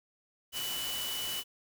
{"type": "tone in noise", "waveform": "sine", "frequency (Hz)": 2970, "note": "F#7", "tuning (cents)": 6, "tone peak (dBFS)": -36, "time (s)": [0.52, 1.44], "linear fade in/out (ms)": 50, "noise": "white", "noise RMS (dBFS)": -38, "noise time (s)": [0.52, 1.44], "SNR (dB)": -1, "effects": []}